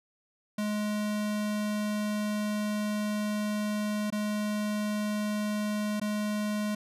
square tone with dropouts, 210 Hz, G#3, 19 cents sharp, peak -29 dBFS, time 0.58-6.75 s, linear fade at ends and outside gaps 5 ms, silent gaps 4.103-4.124 / 5.999-6.014 s, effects resampled to 32000 Hz

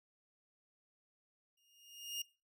sawtooth tone with exponential growth, 2839 Hz, F7, 28 cents sharp, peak -34 dBFS, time 1.57-2.22 s, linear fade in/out 5 ms, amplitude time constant 140 ms, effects noise-tail reverb RT60 0.3 s tail -19 dB re dry

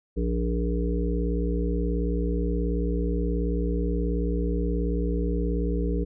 harmonic tone, 58.6 Hz, A#1, 10 cents sharp, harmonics 1 / 3 / 5 / 7 / 8, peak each -25 / -30 / -32 / -33 / -34 dBFS, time 0.16-6.05 s, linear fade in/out 20 ms, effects none

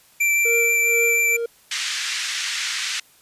square tone with vibrato, 2343 Hz, D7, 5 cents flat, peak -17 dBFS, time 0.2-1.37 s, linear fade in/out 10 ms, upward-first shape sine, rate 6.2 Hz, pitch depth 9 cents each way
triangle tone with tremolo, 466.2 Hz, A#4, in tune, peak -19 dBFS, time 0.45-1.46 s, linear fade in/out 5 ms, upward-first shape sine, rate 2.2 Hz, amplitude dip 80%
pink band-pass noise, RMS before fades -26 dBFS, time 1.71-3 s, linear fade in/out 5 ms, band 1700 to 7300 Hz, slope 24 dB/octave
effects white hiss -54 dBFS RMS until 3.21 s + resampled to 32000 Hz

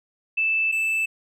sine / triangle tone pair in turn, 2637 / 2637 Hz, E7 / E7, 0 / 0 cents, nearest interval unison, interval 0 cents, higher neither, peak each -19 dBFS, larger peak neither, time 0.37-0.72 / 0.72-1.06 s, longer first, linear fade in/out 10 ms, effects none

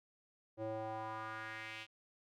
square tone with band-pass filter sweep, 110 Hz, A2, in tune, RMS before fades -44 dBFS, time 0.57-1.87 s, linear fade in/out 50 ms, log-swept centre 470 to 2900 Hz, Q 2.7, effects none

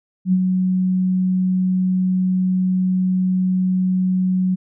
sine tone with ADSR envelope, 185 Hz, F#3, in tune, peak -11 dBFS, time 0.25-4.56 s, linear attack 75 ms, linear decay 54 ms, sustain -4 dB, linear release 22 ms, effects none

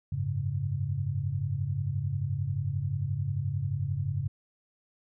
sine chord, F# suspended second, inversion none, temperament equal, 92.5 / 103.83 / 138.59 Hz, F#2 / G#2 / C#3, 0 / 0 / 0 cents, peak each -34 / -32 / -31 dBFS, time 0.12-4.28 s, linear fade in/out 5 ms, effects none

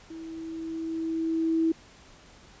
sine tone with level ramp, 325.3 Hz, E4, 23 cents flat, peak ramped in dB -38 to -20 dBFS, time 0.1-1.72 s, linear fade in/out 5 ms, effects pink hiss -53 dBFS RMS until 2.6 s + resampled to 16000 Hz

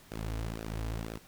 sawtooth tone with flanger, 55 Hz, A1, in tune, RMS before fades -37 dBFS, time 0.11-1.18 s, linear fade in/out 10 ms, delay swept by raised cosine 0.93 to 5.53 ms, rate 2 Hz, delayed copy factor -0.8, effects pink hiss -57 dBFS RMS until 1.27 s

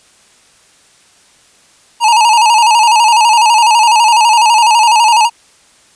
square tone with vibrato, 901 Hz, A5, 41 cents sharp, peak -6 dBFS, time 2-5.3 s, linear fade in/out 50 ms, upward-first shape square, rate 12 Hz, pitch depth 79 cents each way, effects white hiss -47 dBFS RMS until 5.95 s + resampled to 22050 Hz

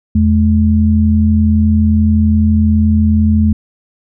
sine tone pair together, 82.9 / 214.6 Hz, E2 / A3, +10 / -43 cents, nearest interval octave + major third, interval 1647 cents, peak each -10 dBFS, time 0.15-3.53 s, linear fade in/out 5 ms, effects none

